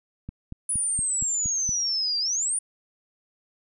click train, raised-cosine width 5 ms, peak -22 dBFS, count 7, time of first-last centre 0.29-1.692 s, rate 4.28 Hz
sine exponential two-way sweep, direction down then up, 9956 to 4689 to 9650 Hz, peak -23 dBFS, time 0.69-2.59 s, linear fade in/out 5 ms, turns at 2.19 s
effects none

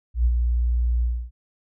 sine tone with ADSR envelope, 59.6 Hz, A#1, 39 cents sharp, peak -14 dBFS, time 0.14-1.31 s, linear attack 110 ms, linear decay 57 ms, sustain -4 dB, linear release 280 ms, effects none

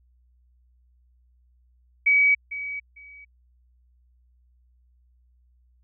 sine tone with echo, 2272 Hz, C#7, 42 cents sharp, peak -15 dBFS, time 2.06-2.35 s, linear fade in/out 10 ms, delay 450 ms, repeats 2, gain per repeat -14 dB, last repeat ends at 3.25 s, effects added 61 Hz sine -58 dBFS peak until 5.83 s

